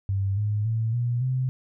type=tone with pitch steps; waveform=sine; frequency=97.8 / 104.82 / 112.34 / 120.41 / 129.05 Hz; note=G2 / G#2 / A2 / B2 / C3; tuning=-4 / +16 / +36 / -43 / -23 cents; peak=-22 dBFS; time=0.09-1.49 s; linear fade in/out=0 ms; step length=280 ms; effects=none